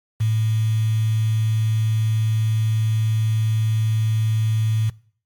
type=tone with quantisation; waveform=sine; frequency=110 Hz; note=A2; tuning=in tune; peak=-16 dBFS; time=0.2-4.9 s; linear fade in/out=10 ms; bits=6; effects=noise-tail reverb RT60 0.5 s tail -22 dB re dry + MP3 96 kbps